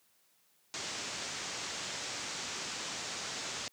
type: low-pass noise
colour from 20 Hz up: white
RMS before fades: -40 dBFS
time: 0.74-3.68 s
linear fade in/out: 0 ms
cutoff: 7400 Hz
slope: 48 dB/octave
effects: white hiss -70 dBFS RMS until 3.72 s + high-pass 100 Hz 12 dB/octave